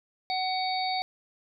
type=harmonic tone; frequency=750 Hz; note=F#5; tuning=23 cents sharp; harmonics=1 / 3 / 5 / 6; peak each=-28 / -35 / -37 / -35 dBFS; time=0.3-1.02 s; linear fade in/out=0 ms; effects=none